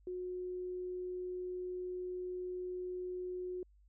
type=tone; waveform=sine; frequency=363.3 Hz; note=F#4; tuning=32 cents flat; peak=-38 dBFS; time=0.07-3.63 s; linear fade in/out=2 ms; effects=added 50 Hz sine -62 dBFS peak until 3.88 s